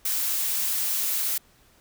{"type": "noise", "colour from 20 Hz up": "blue", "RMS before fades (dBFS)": -26, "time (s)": [0.05, 1.38], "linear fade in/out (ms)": 5, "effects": ["pink hiss -59 dBFS RMS until 1.8 s"]}